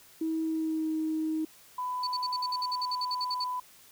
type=tone with pitch glide; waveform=sine; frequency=321.2 to 315 Hz; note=E4 to D#4; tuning=-45 to +21 cents; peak=-27 dBFS; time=0.21-1.45 s; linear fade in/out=5 ms; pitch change=-34 cents; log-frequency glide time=0.4-0.91 s
type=tone; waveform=sine; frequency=999 Hz; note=B5; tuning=20 cents sharp; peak=-30 dBFS; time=1.78-3.6 s; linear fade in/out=5 ms
type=tone bursts; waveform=sine; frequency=4488 Hz; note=C#8; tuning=21 cents sharp; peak=-29 dBFS; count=15; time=2.03-3.443 s; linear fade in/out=5 ms; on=41 ms; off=57 ms
effects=tanh soft clip ceiling -21 dBFS + white hiss -56 dBFS RMS until 3.91 s